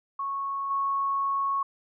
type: tone with level steps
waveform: sine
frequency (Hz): 1103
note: C#6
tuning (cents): -9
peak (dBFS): -28 / -24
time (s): 0.19-1.63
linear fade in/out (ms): 5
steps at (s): 0.7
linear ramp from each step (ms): 10
effects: none